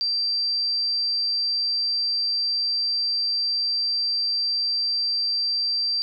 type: tone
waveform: sine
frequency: 4699 Hz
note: D8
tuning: in tune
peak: -21 dBFS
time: 0.01-6.02 s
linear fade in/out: 0 ms
effects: none